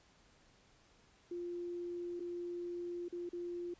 sine tone with dropouts, 349.2 Hz, F4, in tune, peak -39 dBFS, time 1.31-3.74 s, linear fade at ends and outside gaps 5 ms, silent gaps 2.197-2.203 / 3.084-3.125 / 3.292-3.33 s, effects pink hiss -67 dBFS RMS until 3.79 s + resampled to 16000 Hz

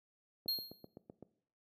click train, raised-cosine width 2 ms, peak -35 dBFS, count 7, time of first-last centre 0.46-1.226 s, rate 7.83 Hz
square tone with exponential decay, 4242 Hz, C8, 23 cents sharp, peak -31 dBFS, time 0.48-0.87 s, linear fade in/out 5 ms, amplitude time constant 83 ms
effects noise-tail reverb RT60 0.6 s tail -18 dB re dry + high-pass 150 Hz 12 dB/octave

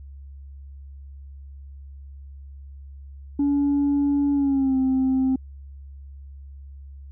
sine tone with pitch glide, 284.5 to 262.4 Hz, C#4 to C4, +45 to +5 cents, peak -16 dBFS, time 3.39-5.36 s, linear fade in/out 5 ms, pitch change -140 cents, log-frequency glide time 4.33-4.77 s, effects tanh soft clip ceiling -16 dBFS + added 69 Hz sine -38 dBFS peak until 7.11 s

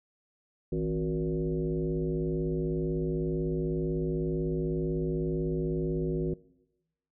sine tone with frequency modulation, 263 Hz, C4, 9 cents sharp, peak -27 dBFS, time 0.72-6.34 s, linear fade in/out 5 ms, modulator 102 Hz, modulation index 1.8, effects noise-tail reverb RT60 1.0 s tail -21 dB re dry

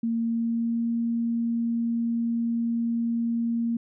sine tone with pitch glide, 229.8 to 232.5 Hz, A#3 to A#3, -25 to -4 cents, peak -23 dBFS, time 0.03-3.77 s, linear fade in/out 5 ms, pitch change +21 cents, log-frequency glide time 0.19-0.89 s, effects none

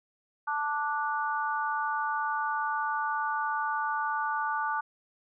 harmonic tone, 293.7 Hz, D4, in tune, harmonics 3 / 4 / 5, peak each -31 / -32 / -33 dBFS, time 0.47-4.81 s, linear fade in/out 10 ms, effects none

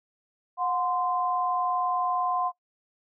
sine tone pair together, 725.3 / 1037 Hz, F#5 / C6, -35 / -16 cents, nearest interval tritone, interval 619 cents, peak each -27 dBFS, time 0.57-2.52 s, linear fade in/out 50 ms, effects noise-tail reverb RT60 0.1 s tail -19 dB re dry

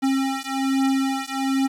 square beating tone pair, 268.1 / 269.3 Hz, C4 / C#4, +42 / -50 cents, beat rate 1.2 Hz, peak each -24 dBFS, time 0.02-1.68 s, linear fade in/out 20 ms, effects low-pass 11000 Hz 12 dB/octave + 8-bit

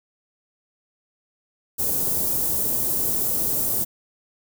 white band-stop noise, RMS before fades -23 dBFS, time 1.78-3.85 s, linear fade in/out 20 ms, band 490 to 11000 Hz, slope 12 dB/octave, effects none

